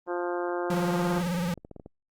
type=harmonic tone; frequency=175.8 Hz; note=F3; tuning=12 cents sharp; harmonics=2 / 3 / 4 / 5 / 6 / 7 / 8 / 9; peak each=-30 / -34 / -36 / -38 / -40 / -41 / -42 / -43 dBFS; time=0.06-1.23 s; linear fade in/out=50 ms
type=tone with vibrato; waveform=square; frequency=175.6 Hz; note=F3; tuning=10 cents sharp; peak=-27 dBFS; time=0.7-1.54 s; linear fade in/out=2 ms; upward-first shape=triangle; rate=18 Hz; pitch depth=110 cents each way
type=clicks; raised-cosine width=2 ms; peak=-29 dBFS; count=12; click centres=1.173 / 1.208 / 1.266 / 1.347 / 1.385 / 1.483 / 1.577 / 1.649 / 1.713 / 1.763 / 1.798 / 1.861 s
effects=Opus 24 kbps